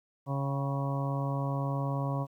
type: harmonic tone with a mistuned harmonic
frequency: 138.59 Hz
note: C#3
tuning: in tune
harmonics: 1 / 2 / 3 / 4 / 5 / 6 / 7 / 8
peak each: -30 / -38 / -46 / -39 / -42 / -47 / -40 / -42 dBFS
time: 0.26-2.27 s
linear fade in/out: 50 ms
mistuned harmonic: 6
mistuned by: -87 cents
effects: 11-bit